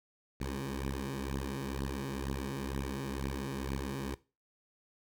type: beating tone pair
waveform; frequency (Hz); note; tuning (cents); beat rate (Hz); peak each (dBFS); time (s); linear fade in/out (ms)
10% pulse; 66.9 / 69; C2 / C#2; +39 / -7; 2.1; -30; 0.4-4.15; 10
effects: noise-tail reverb RT60 0.3 s tail -19 dB re dry